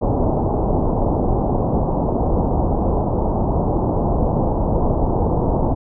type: low-pass noise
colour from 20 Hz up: pink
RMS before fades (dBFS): -18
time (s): 0.01-5.75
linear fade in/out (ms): 20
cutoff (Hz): 930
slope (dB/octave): 48
effects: none